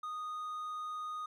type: tone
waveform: triangle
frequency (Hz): 1238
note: D#6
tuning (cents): -9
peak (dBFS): -36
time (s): 0.03-1.26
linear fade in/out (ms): 5
effects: none